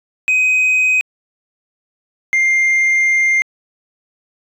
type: tone pair in turn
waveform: sine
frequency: 2515 / 2106 Hz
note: D#7 / C7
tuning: +18 / +11 cents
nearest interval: minor third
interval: 307 cents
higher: first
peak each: -8 dBFS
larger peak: neither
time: 0.28-1.01 / 2.33-3.42 s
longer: second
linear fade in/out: 0 ms
effects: tanh soft clip ceiling -10 dBFS